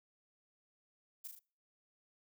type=noise with echo; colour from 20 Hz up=violet; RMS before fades=-45 dBFS; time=1.24-1.28 s; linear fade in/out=10 ms; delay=38 ms; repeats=3; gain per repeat=-4 dB; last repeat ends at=1.394 s; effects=noise-tail reverb RT60 0.4 s tail -24 dB re dry